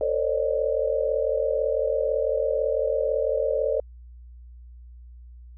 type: tone cluster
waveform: sine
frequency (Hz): 449 / 523 / 561 / 607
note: A4 / C5 / C#5 / D#5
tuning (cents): +35 / -1 / +21 / -43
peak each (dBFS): -27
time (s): 0.01-3.8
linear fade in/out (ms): 2
effects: added 60 Hz sine -42 dBFS peak until 5.57 s